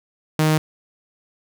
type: tone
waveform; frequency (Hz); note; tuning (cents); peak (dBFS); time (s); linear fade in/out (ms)
sawtooth; 155.56; D#3; 0; -11; 0.39-0.58; 2
effects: none